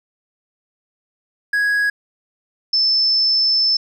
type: tone pair in turn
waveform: triangle / sine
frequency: 1661.2 / 5274 Hz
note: G#6 / E8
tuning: 0 / 0 cents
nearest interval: octave + minor sixth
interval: 2000 cents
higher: second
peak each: -13 dBFS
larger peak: neither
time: 1.53-1.9 / 2.73-3.77 s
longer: second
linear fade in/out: 5 ms
effects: none